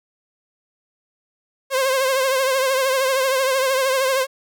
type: tone with vibrato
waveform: sawtooth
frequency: 529 Hz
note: C5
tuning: 19 cents sharp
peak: -13 dBFS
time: 1.7-4.27 s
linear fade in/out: 50 ms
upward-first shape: triangle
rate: 13 Hz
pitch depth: 72 cents each way
effects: none